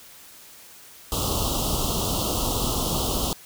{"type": "band-stop noise", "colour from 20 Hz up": "pink", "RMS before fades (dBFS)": -25, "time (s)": [1.12, 3.33], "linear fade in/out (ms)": 0, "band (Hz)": [1300, 2800], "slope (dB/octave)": 96, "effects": ["white hiss -47 dBFS RMS until 3.45 s"]}